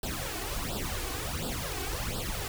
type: noise with flanger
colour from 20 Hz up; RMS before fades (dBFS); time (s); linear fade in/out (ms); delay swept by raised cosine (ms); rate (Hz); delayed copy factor
pink; -34; 0.03-2.48; 2; 0.23 to 2.73; 1.4; +0.8
effects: none